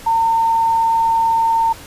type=tone; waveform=sine; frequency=909 Hz; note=A#5; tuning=44 cents flat; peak=-12 dBFS; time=0.06-1.73 s; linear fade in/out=10 ms; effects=pink hiss -37 dBFS RMS until 1.86 s + resampled to 32000 Hz